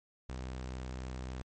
sawtooth tone, 63.7 Hz, C2, 46 cents flat, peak -35 dBFS, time 0.29-1.42 s, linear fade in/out 0 ms, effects MP3 32 kbps

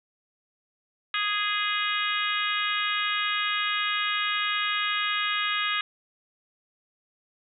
harmonic tone, 414.6 Hz, G#4, 3 cents flat, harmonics 3 / 4 / 5 / 6 / 7 / 8 / 9, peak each -30 / -31 / -32 / -33 / -33 / -34 / -35 dBFS, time 1.14-5.81 s, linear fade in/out 2 ms, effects none

